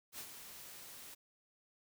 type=noise with ADSR envelope; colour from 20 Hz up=white; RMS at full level=-45 dBFS; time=0.12-1.15 s; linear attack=66 ms; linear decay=72 ms; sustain=-7 dB; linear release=15 ms; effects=none